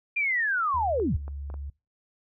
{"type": "linear sweep", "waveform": "sine", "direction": "down", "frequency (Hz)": [2431, 42.55], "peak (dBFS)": -23, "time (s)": [0.16, 1.17], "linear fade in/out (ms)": 10}
{"type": "tone with pitch glide", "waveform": "sine", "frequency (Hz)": [77.78, 70.51], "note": ["D#2", "C#2"], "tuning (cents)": [0, 30], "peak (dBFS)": -33, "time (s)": [0.74, 1.7], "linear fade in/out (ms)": 5, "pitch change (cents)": -170, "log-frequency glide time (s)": [1.11, 1.23]}
{"type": "clicks", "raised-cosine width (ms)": 1, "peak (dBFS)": -30, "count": 4, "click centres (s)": [0.999, 1.28, 1.501, 1.541]}
{"effects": ["noise-tail reverb RT60 0.3 s tail -24 dB re dry"]}